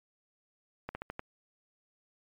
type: slowing click train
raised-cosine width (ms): 0.5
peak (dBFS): -22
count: 5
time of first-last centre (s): 0.89-1.194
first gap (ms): 60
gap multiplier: 1.16
effects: MP3 64 kbps